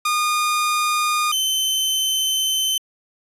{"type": "tone pair in turn", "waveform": "sawtooth", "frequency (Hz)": [1220, 3071], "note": ["D#6", "G7"], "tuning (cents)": [-34, -36], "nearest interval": "octave + major third", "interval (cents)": 1598, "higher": "second", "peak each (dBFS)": [-14, -15], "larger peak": "first", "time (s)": [[0.05, 1.32], [1.32, 2.78]], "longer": "second", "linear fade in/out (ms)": 5, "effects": ["resampled to 32000 Hz"]}